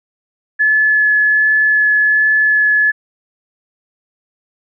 sine tone with vibrato, 1716 Hz, A6, 44 cents flat, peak -9 dBFS, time 0.59-2.92 s, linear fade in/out 20 ms, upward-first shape sine, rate 1.3 Hz, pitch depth 9 cents each way, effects none

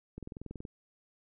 click train, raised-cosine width 3 ms, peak -29 dBFS, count 11, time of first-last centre 0.18-0.652 s, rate 21.2 Hz, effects none

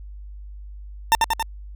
40% pulse tone with echo, 902 Hz, A5, 43 cents sharp, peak -11 dBFS, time 1.12-1.15 s, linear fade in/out 0 ms, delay 92 ms, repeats 3, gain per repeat -3 dB, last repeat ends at 1.426 s, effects added 50 Hz sine -35 dBFS peak until 1.75 s

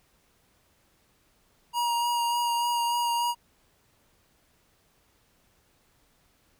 square tone with vibrato, 949 Hz, A#5, 31 cents sharp, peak -25 dBFS, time 1.73-3.35 s, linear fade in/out 50 ms, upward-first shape sine, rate 3.4 Hz, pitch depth 14 cents each way, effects pink hiss -66 dBFS RMS until 6.59 s

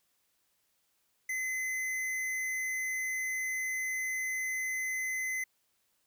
sine tone with hard clipping, 2041 Hz, C7, 44 cents flat, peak -33 dBFS, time 1.29-5.44 s, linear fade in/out 5 ms, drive 16 dB, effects white hiss -75 dBFS RMS until 6.06 s

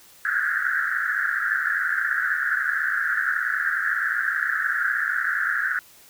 pink band-pass noise, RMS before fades -24 dBFS, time 0.25-5.79 s, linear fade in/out 0 ms, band 1400 to 1800 Hz, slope 96 dB/octave, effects white hiss -51 dBFS RMS until 6.09 s

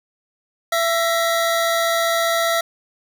25% pulse tone pair together, 670 / 1895 Hz, E5 / A#6, +28 / +28 cents, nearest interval octave + tritone, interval 1800 cents, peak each -14 / -21 dBFS, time 0.72-2.61 s, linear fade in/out 5 ms, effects none

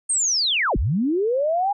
sine linear two-way sweep, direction down then up, 8770 to 32.7 to 828 Hz, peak -18 dBFS, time 0.09-1.73 s, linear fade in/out 10 ms, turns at 0.77 s, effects none

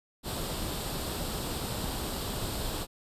pink noise with comb filter, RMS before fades -34 dBFS, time 0.23-2.87 s, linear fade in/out 50 ms, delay 0.24 ms, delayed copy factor +0.5, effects resampled to 32000 Hz

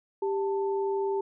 sine tone pair together, 393.9 / 885.9 Hz, G4 / A5, +8 / +12 cents, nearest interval octave + major second, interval 1404 cents, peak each -26 / -34 dBFS, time 0.22-1.21 s, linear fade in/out 5 ms, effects none

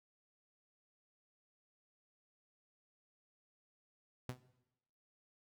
sawtooth tone with exponential decay, 126.2 Hz, B2, 38 cents sharp, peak -33 dBFS, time 4.29-4.4 s, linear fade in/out 0 ms, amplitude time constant 23 ms, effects noise-tail reverb RT60 0.9 s tail -17 dB re dry

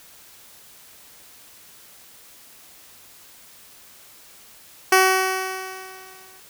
10% pulse tone with exponential decay, 377.1 Hz, F#4, 33 cents sharp, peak -3 dBFS, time 4.92-6.4 s, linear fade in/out 5 ms, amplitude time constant 320 ms, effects white hiss -48 dBFS RMS until 6.49 s

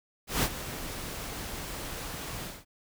pink noise with ADSR envelope, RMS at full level -25 dBFS, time 0.27-2.65 s, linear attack 160 ms, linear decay 55 ms, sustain -13 dB, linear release 210 ms, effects none

